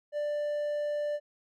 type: tone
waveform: triangle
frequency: 590 Hz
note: D5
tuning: 8 cents sharp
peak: -27 dBFS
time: 0.12-1.2 s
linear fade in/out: 50 ms
effects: none